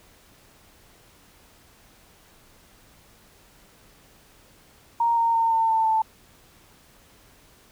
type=tone with pitch steps; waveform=sine; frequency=932.3 / 922.1 / 912.1 / 902.1 / 892.3 / 882.5 Hz; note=A#5 / A#5 / A#5 / A5 / A5 / A5; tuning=0 / -19 / -38 / +43 / +24 / +5 cents; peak=-18 dBFS; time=5-6.02 s; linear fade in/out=5 ms; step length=170 ms; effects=pink hiss -55 dBFS RMS until 7.71 s